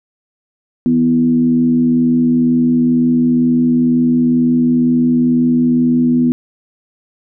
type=tone with frequency modulation; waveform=sine; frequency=246.9 Hz; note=B3; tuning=in tune; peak=-9 dBFS; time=0.86-6.32 s; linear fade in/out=0 ms; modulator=82.1 Hz; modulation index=0.53; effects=none